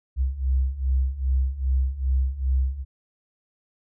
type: beating tone pair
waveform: sine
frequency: 64.1 / 66.6 Hz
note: C2 / C2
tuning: -35 / +31 cents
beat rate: 2.5 Hz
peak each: -25 / -22 dBFS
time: 0.16-2.85 s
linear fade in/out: 50 ms
effects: none